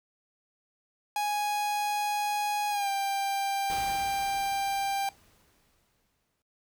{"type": "tone with pitch glide", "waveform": "45% pulse", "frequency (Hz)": [830.6, 790.8], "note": ["G#5", "G5"], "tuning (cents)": [0, 15], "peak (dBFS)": -27, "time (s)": [1.16, 5.09], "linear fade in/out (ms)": 2, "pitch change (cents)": -85, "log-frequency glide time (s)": [2.7, 2.89]}
{"type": "noise with exponential decay", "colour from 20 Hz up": "pink", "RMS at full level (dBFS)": -39, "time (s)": [3.7, 6.42], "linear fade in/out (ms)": 0, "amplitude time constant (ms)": 590}
{"effects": ["noise-tail reverb RT60 0.2 s tail -20 dB re dry"]}